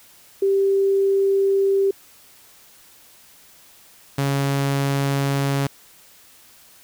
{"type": "tone pair in turn", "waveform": ["sine", "sawtooth"], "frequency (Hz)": [392, 138.95], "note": ["G4", "C#3"], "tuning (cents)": [0, 4], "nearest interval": "octave + tritone", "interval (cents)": 1796, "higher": "first", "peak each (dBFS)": -15, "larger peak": "neither", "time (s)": [[0.42, 1.91], [4.18, 5.67]], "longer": "neither", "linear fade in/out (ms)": 5, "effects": ["white hiss -50 dBFS RMS until 6.83 s"]}